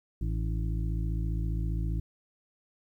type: harmonic tone with a mistuned harmonic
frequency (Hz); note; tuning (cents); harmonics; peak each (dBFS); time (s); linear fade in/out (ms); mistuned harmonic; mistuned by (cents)
55; A1; 0; 1 / 2 / 3 / 5 / 6; -29 / -34 / -37 / -45 / -45; 0.21-2; 5; 5; +54
effects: 11-bit

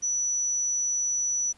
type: tone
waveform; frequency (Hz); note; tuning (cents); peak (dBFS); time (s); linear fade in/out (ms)
sine; 5920; F#8; 0; -24; 0.02-1.53; 20
effects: pink hiss -59 dBFS RMS until 1.57 s + resampled to 24000 Hz

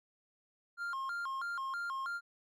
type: tone with vibrato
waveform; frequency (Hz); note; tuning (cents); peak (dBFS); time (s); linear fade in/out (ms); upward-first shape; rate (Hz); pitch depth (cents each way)
triangle; 1223; D#6; -30; -34; 0.77-2.21; 50; square; 3.1; 230
effects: none

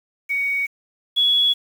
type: tone pair in turn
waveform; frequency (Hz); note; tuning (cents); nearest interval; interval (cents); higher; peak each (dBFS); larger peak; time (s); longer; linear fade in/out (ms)
sine; 2242 / 3372; C#7 / G#7; +19 / +26; perfect fifth; 707; second; -19 / -14; second; 0.29-0.67 / 1.16-1.54; neither; 20
effects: 7-bit

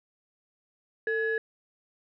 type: tone pair together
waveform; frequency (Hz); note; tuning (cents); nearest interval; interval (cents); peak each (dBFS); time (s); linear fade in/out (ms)
sine; 446.9 / 1692; A4 / G#6; +27 / +32; octave + major seventh; 2305; -27 / -28; 1.07-1.38; 2
effects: tanh soft clip ceiling -19 dBFS

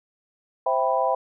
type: chord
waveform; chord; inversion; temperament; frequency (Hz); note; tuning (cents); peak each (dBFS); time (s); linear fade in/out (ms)
sine; C major seventh; none; equal; 523.3 / 659.3 / 784 / 987.8; C5 / E5 / G5 / B5; 0 / 0 / 0 / 0; -25; 0.66-1.15; 5
effects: none

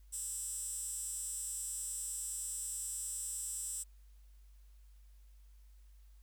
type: tone with high-pass filter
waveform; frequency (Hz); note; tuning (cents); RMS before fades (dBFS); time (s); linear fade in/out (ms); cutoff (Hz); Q
15% pulse; 329.6; E4; 0; -41; 0.12-3.84; 20; 8300; 9
effects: added 50 Hz sine -56 dBFS peak until 6.22 s + white hiss -75 dBFS RMS until 6.22 s

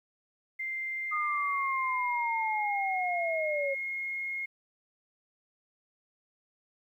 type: tone with pitch glide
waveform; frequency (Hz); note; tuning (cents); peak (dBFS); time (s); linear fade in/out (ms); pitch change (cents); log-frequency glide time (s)
sine; 2093 to 2151; C7 to C7; 0 to +47; -32; 0.59-4.46; 10; +47; 0.93-3
type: linear sweep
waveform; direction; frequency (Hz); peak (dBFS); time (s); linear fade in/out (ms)
sine; down; 1238 to 541; -29; 1.11-3.75; 20
effects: 11-bit

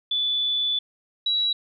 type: tone pair in turn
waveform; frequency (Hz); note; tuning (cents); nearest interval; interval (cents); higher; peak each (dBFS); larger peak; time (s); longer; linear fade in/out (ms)
sine; 3473 / 3898; A7 / B7; -23 / -23; major second; 200; second; -21 / -20; second; 0.11-0.79 / 1.26-1.53; first; 5
effects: none

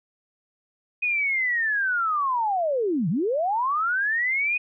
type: linear two-way sweep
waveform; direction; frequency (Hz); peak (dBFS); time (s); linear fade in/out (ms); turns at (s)
sine; down then up; 2504 to 143.4 to 2504; -21; 1.02-4.58; 10; 3.09
effects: none

